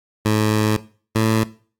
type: tone pair in turn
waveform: 15% pulse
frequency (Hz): 107.7 / 110.86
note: A2 / A2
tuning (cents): -37 / +13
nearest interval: minor second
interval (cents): 50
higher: second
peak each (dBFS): -9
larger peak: neither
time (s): 0.25-0.77 / 1.15-1.44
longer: first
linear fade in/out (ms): 10
effects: noise-tail reverb RT60 0.4 s tail -18 dB re dry + AAC 64 kbps